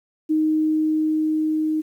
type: tone with level ramp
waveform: sine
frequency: 311.3 Hz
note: D#4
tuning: 1 cent sharp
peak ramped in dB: -16 to -19 dBFS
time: 0.29-1.82 s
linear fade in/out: 20 ms
effects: 9-bit